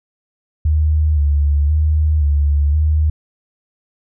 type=tone with vibrato; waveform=sine; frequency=74.6 Hz; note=D2; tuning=28 cents sharp; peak=-11 dBFS; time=0.65-3.1 s; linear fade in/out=5 ms; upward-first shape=square; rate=0.96 Hz; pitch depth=51 cents each way; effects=none